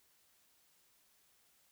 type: silence
effects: white hiss -71 dBFS RMS until 1.71 s